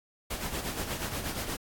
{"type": "noise with tremolo", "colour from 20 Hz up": "pink", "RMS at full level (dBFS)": -33, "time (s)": [0.3, 1.57], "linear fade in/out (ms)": 10, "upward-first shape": "sine", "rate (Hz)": 8.4, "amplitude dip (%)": 55, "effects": ["AAC 64 kbps"]}